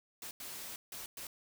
white noise bursts at uneven times, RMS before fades -45 dBFS, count 4, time 0.22-0.31 / 0.4-0.76 / 0.92-1.06 / 1.17-1.27 s, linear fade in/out 2 ms, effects none

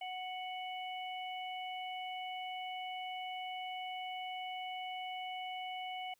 harmonic tone, 740 Hz, F#5, in tune, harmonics 1 / 3 / 4, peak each -41 / -47 / -47 dBFS, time 0.01-6.14 s, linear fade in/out 5 ms, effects white hiss -75 dBFS RMS until 6.19 s

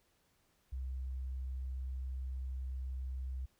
sine tone, 64.8 Hz, C2, 16 cents flat, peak -37 dBFS, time 0.72-3.46 s, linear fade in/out 10 ms, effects pink hiss -74 dBFS RMS until 3.59 s

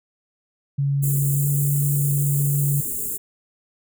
sine tone with pitch glide, 140 to 142.78 Hz, C#3 to D3, +18 to -48 cents, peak -18 dBFS, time 0.78-2.81 s, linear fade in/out 10 ms, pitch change +34 cents, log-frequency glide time 1.3-1.47 s
white band-stop noise, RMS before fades -27 dBFS, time 1.02-3.18 s, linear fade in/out 20 ms, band 470 to 7000 Hz, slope 96 dB/octave
effects none

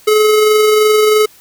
square tone with amplitude modulation, 427.6 Hz, A4, 49 cents flat, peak -7 dBFS, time 0.07-1.26 s, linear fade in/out 10 ms, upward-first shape sine, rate 23 Hz, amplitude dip 25%, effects white hiss -44 dBFS RMS until 1.4 s

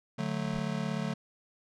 square chord, D major, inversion none, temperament just, 146.83 / 183.54 / 220.2 Hz, D3 / F#3 / A3, 0 / -14 / +2 cents, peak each -36 dBFS, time 0.18-1.14 s, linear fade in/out 10 ms
brown noise with exponential growth, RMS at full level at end -44 dBFS, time 0.27-0.6 s, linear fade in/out 2 ms, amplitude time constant 70 ms
effects low-pass 6000 Hz 12 dB/octave

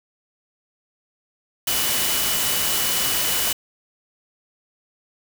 sine tone in noise, 2960 Hz, F#7, in tune, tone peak -29 dBFS, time 1.67-3.53 s, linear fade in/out 5 ms, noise white, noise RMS -22 dBFS, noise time 1.67-3.53 s, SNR -10 dB, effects none

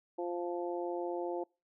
harmonic tone, 174.61 Hz, F3, in tune, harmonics 2 / 3 / 4 / 5, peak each -36 / -40 / -42 / -44 dBFS, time 0.18-1.44 s, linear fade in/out 10 ms, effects noise-tail reverb RT60 0.3 s tail -26 dB re dry

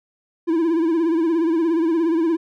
triangle tone with vibrato, 329.6 Hz, E4, in tune, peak -14 dBFS, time 0.47-2.37 s, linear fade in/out 20 ms, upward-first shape sine, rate 17 Hz, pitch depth 79 cents each way, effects none

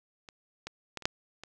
clicks, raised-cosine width 0.2 ms, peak -29 / -21 / -19 / -30 / -8 / -26 dBFS, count 6, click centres 0.288 / 0.67 / 0.973 / 1.023 / 1.055 / 1.436 s, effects none

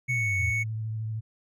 sine exponential sweep, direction down, 130.81 to 79.4 Hz, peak -28 dBFS, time 0.08-0.52 s, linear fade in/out 20 ms
triangle tone, 2217 Hz, C#7, in tune, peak -24 dBFS, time 0.08-0.64 s, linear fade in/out 20 ms
sine tone with vibrato, 110 Hz, A2, in tune, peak -29 dBFS, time 0.39-1.21 s, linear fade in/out 20 ms, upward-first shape sine, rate 13 Hz, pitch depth 22 cents each way
effects none

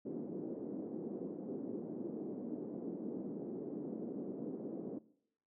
white band-pass noise, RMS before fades -43 dBFS, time 0.05-4.99 s, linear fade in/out 10 ms, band 200 to 380 Hz, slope 24 dB/octave, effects noise-tail reverb RT60 0.7 s tail -20 dB re dry

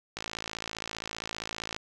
click train, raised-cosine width 0.2 ms, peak -17 dBFS, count 89, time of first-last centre 0.17-1.764 s, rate 55.2 Hz, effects none

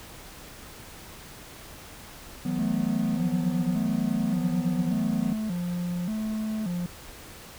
triangle chord, E suspended second, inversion none, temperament equal with one note detuned, 161.61 / 185 / 246.9 Hz, E3 / F#3 / B3, -34 / 0 / 0 cents, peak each -30 / -28 / -27 dBFS, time 2.45-5.33 s, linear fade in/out 5 ms
triangle tone with vibrato, 195.5 Hz, G3, 4 cents flat, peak -25 dBFS, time 2.59-6.86 s, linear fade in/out 0 ms, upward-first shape square, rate 0.86 Hz, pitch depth 180 cents each way
effects pink hiss -45 dBFS RMS until 7.58 s

